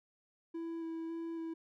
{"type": "tone with vibrato", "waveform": "triangle", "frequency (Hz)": 329.4, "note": "E4", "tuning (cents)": -1, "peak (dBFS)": -36, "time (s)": [0.54, 1.54], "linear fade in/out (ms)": 10, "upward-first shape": "square", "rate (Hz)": 1.8, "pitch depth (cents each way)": 11, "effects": []}